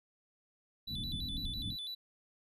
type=low-pass noise; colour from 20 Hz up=pink; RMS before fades=-41 dBFS; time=0.87-1.77 s; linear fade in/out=50 ms; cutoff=280 Hz; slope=48 dB/octave
type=tone with vibrato; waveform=triangle; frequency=3714 Hz; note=A#7; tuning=7 cents flat; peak=-38 dBFS; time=0.87-1.95 s; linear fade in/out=10 ms; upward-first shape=square; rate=6 Hz; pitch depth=110 cents each way
effects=none